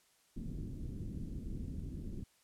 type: low-pass noise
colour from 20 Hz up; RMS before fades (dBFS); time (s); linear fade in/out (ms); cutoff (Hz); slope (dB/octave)
pink; -42; 0.36-2.24; 10; 290; 24
effects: white hiss -70 dBFS RMS until 2.43 s + low-pass 11000 Hz 12 dB/octave